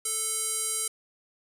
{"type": "tone with band-pass filter", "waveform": "square", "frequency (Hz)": 440, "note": "A4", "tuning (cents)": 0, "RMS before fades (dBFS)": -30, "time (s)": [0.05, 0.88], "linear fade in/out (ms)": 5, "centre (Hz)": 9100, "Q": 3.6, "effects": []}